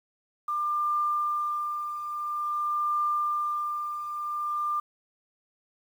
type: tone with tremolo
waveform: sine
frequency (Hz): 1195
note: D6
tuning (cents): +30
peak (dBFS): -23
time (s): 0.48-4.8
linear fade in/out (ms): 5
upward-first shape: triangle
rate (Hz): 0.49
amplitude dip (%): 65
effects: 9-bit